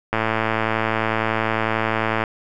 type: click train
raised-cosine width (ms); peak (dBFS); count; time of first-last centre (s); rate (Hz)
0.5; -5; 235; 0.13-2.238; 111
effects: none